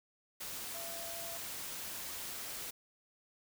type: tone in noise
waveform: sine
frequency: 674 Hz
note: E5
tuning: 38 cents sharp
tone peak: -47 dBFS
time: 0.74-1.38 s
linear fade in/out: 10 ms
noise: white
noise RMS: -43 dBFS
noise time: 0.4-2.71 s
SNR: -7 dB
effects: none